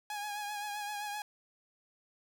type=tone with vibrato; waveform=sawtooth; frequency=829 Hz; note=G#5; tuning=3 cents flat; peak=-33 dBFS; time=0.1-1.22 s; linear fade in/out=2 ms; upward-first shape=triangle; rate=7.7 Hz; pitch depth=42 cents each way; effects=none